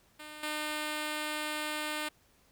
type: tone with level steps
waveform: 5% pulse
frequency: 303.5 Hz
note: D#4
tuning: 43 cents flat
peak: -33 / -22 dBFS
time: 0.19-2.09 s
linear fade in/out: 10 ms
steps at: 0.43 s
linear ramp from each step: 2 ms
effects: pink hiss -66 dBFS RMS until 2.51 s